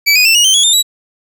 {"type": "tone with pitch steps", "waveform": "25% pulse", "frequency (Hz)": [2303, 2483, 2676, 2885, 3110, 3352, 3614, 3896], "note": ["D7", "D#7", "E7", "F#7", "G7", "G#7", "A7", "B7"], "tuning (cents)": [-34, -4, 25, -44, -14, 15, 46, -24], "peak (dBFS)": -3, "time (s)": [0.06, 0.828], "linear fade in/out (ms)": 20, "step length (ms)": 96, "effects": []}